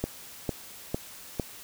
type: click train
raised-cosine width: 2 ms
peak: -14 dBFS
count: 4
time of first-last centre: 0.04-1.397 s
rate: 2.21 Hz
effects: white hiss -46 dBFS RMS until 1.63 s